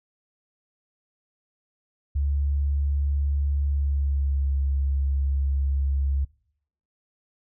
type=tone with pitch glide; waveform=sine; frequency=70.9 to 68.84 Hz; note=C#2 to C#2; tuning=+40 to -11 cents; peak=-21 dBFS; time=2.15-6.25 s; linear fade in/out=10 ms; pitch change=-51 cents; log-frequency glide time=3.66-4.49 s; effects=noise-tail reverb RT60 0.7 s tail -23 dB re dry